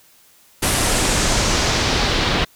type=noise with low-pass filter sweep; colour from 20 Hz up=pink; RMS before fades=-18 dBFS; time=0.62-2.45 s; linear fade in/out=10 ms; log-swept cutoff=11000 to 3500 Hz; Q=1.6; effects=white hiss -52 dBFS RMS until 2.55 s